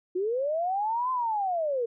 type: linear two-way sweep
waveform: sine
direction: up then down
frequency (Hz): 349.2 to 1039 to 451.3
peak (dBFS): -25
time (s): 0.15-1.86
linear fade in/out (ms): 10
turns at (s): 1.11
effects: none